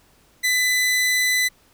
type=tone; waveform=sawtooth; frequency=2002 Hz; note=B6; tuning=23 cents sharp; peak=-14 dBFS; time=0.43-1.49 s; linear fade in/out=20 ms; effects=pink hiss -57 dBFS RMS until 1.73 s